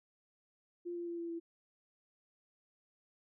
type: tone with pitch steps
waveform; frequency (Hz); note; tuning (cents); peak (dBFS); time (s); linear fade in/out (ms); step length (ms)
sine; 348.4 / 345 / 341.6 / 338.3 / 335; F4 / F4 / F4 / E4 / E4; -4 / -21 / -38 / +45 / +28; -38; 0.85-1.4; 20; 110
effects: none